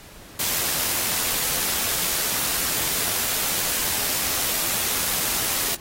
white noise with amplitude modulation, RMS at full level -23 dBFS, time 0.39-5.75 s, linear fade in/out 5 ms, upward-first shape sine, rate 84.1 Hz, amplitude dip 25%, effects pink hiss -45 dBFS RMS until 5.8 s + AAC 48 kbps

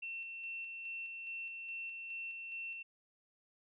sine tone with tremolo, 2700 Hz, E7, 41 cents sharp, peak -40 dBFS, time 0.02-2.83 s, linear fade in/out 10 ms, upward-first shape square, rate 2.4 Hz, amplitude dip 30%, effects none

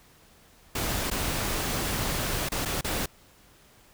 pink noise with dropouts, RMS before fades -29 dBFS, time 0.75-3.06 s, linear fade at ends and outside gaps 5 ms, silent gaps 1.102-1.112 / 2.489-2.518 / 2.652-2.656 / 2.811-2.844 s, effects pink hiss -57 dBFS RMS until 3.93 s

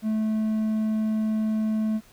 triangle tone, 217.5 Hz, A3, 20 cents flat, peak -20 dBFS, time 0.02-2.01 s, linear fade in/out 50 ms, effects pink hiss -55 dBFS RMS until 2.12 s

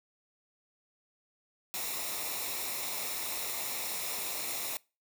white noise with comb filter, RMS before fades -36 dBFS, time 1.74-4.77 s, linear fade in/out 0 ms, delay 0.64 ms, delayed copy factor -0.6, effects noise-tail reverb RT60 0.3 s tail -24 dB re dry

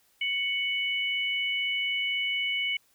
sine tone pair together, 2224 / 2969 Hz, C#7 / F#7, +5 / +5 cents, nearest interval perfect fourth, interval 500 cents, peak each -28 / -30 dBFS, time 0.21-2.77 s, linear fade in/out 5 ms, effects white hiss -66 dBFS RMS until 2.94 s

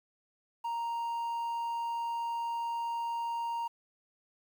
triangle tone with quantisation, 932.3 Hz, A#5, in tune, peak -30 dBFS, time 0.64-3.68 s, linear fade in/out 10 ms, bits 10, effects none

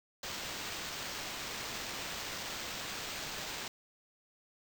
white noise with sample-and-hold, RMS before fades -41 dBFS, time 0.23-3.68 s, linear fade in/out 2 ms, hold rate 11025 Hz, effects none

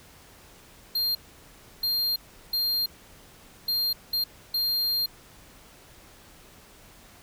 square tone bursts at uneven times, 4200 Hz, C8, 6 cents sharp, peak -24 dBFS, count 6, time 0.95-1.15 / 1.83-2.16 / 2.53-2.86 / 3.68-3.93 / 4.13-4.24 / 4.54-5.06 s, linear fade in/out 5 ms, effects pink hiss -52 dBFS RMS until 7.22 s

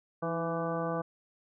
harmonic tone with a mistuned harmonic, 166.8 Hz, E3, 21 cents sharp, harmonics 1 / 2 / 3 / 4 / 5 / 6 / 7 / 9, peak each -36 / -39 / -35 / -37 / -41 / -45 / -38 / -46 dBFS, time 0.22-1.02 s, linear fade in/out 10 ms, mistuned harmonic 2, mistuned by -46 cents, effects none

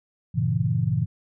sine chord, G diminished seventh, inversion none, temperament equal, 98 / 116.54 / 138.59 / 164.81 Hz, G2 / Bb2 / Db3 / Fb3, 0 / 0 / 0 / 0 cents, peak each -29 / -24 / -26 / -26 dBFS, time 0.34-1.06 s, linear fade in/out 20 ms, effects none

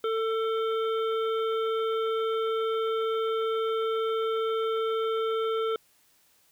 harmonic tone, 446.3 Hz, A4, 25 cents sharp, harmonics 1 / 3 / 5 / 7 / 8, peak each -26 / -32 / -47 / -42 / -46 dBFS, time 0.04-5.76 s, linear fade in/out 2 ms, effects white hiss -64 dBFS RMS until 6.51 s

